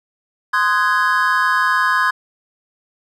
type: chord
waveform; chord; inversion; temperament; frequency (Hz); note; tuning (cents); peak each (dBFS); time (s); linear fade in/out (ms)
triangle; Ab dominant seventh; first; just; 1038.3 / 1245.9 / 1495.1 / 1661.2; C6 / Eb6 / Gb6 / Ab6; -14 / +2 / +18 / 0; -16 / -19 / -20 / -16; 0.53-2.11; 10
effects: none